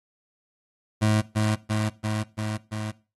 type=tone with echo; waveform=25% pulse; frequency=107.4 Hz; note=A2; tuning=41 cents flat; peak=-15 dBFS; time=1.01-1.22 s; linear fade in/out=20 ms; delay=340 ms; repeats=5; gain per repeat=-2 dB; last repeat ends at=2.92 s; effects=noise-tail reverb RT60 0.3 s tail -20 dB re dry + AAC 32 kbps